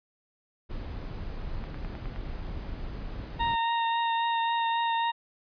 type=noise; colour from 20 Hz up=brown; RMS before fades=-36 dBFS; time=0.69-3.56 s; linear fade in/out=20 ms
type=click train; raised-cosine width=0.5 ms; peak=-28 dBFS; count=6; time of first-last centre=1.64-2.161 s; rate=9.6 Hz
type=tone with vibrato; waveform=40% pulse; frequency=925 Hz; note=A#5; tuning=14 cents flat; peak=-24 dBFS; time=3.39-5.12 s; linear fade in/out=20 ms; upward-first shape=triangle; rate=3.7 Hz; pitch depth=15 cents each way
effects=resampled to 11025 Hz